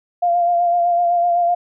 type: tone with vibrato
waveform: sine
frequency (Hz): 696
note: F5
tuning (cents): -6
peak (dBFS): -13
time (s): 0.22-1.55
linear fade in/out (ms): 10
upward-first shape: sine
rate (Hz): 7.9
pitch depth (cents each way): 27
effects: none